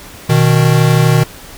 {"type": "tone pair together", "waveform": "square", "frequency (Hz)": [123.47, 155.75], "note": ["B2", "D#3"], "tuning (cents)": [0, 2], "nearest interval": "major third", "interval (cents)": 402, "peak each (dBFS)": -11, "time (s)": [0.29, 1.24], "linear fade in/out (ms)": 10, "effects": ["pink hiss -34 dBFS RMS until 1.57 s"]}